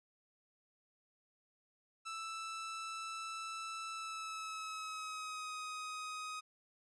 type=tone with pitch glide; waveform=sawtooth; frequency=1321 to 1255.5 Hz; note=E6 to D#6; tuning=+3 to +15 cents; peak=-38 dBFS; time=2.05-6.41 s; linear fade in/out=20 ms; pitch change=-88 cents; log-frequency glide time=3.92-5.52 s; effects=resampled to 22050 Hz